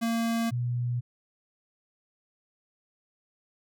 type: tone pair in turn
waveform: square / sine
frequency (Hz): 229.6 / 121.63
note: A#3 / B2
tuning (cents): -26 / -26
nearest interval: major seventh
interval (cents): 1100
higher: first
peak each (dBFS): -26 / -26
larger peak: neither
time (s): 0.01-0.51 / 0.51-1.01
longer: neither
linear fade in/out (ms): 20
effects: none